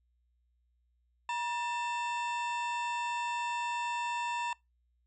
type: harmonic tone with a mistuned harmonic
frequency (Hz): 891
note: A5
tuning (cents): +22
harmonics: 1 / 2 / 3 / 4 / 5 / 6 / 8 / 9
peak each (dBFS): -32 / -43 / -40 / -47 / -56 / -57 / -53 / -59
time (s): 1.29-4.53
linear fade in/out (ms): 2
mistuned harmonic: 1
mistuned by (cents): +120
effects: noise-tail reverb RT60 0.2 s tail -24 dB re dry + added 60 Hz sine -70 dBFS peak until 5.06 s